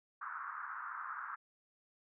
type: band-pass noise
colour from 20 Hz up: pink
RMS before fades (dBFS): -44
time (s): 0.21-1.36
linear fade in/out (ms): 10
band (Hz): 1100 to 1500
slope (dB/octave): 48
effects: none